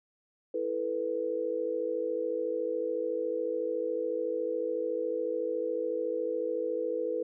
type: chord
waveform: sine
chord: E suspended fourth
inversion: none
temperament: equal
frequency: 329.6 / 440 / 493.9 Hz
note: E4 / A4 / B4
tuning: 0 / 0 / 0 cents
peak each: -37 / -34 / -31 dBFS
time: 0.54-7.23 s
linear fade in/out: 5 ms
effects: none